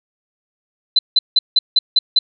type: tone bursts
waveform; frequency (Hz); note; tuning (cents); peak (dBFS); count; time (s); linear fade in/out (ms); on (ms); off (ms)
sine; 4028; B7; +33; -8; 7; 0.96-2.19; 5; 30; 170
effects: none